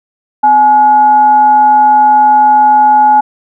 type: tone with frequency modulation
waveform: sine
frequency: 847 Hz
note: G#5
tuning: 34 cents sharp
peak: -3 dBFS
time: 0.43-3.21 s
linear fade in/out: 10 ms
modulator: 590 Hz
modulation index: 0.22
effects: none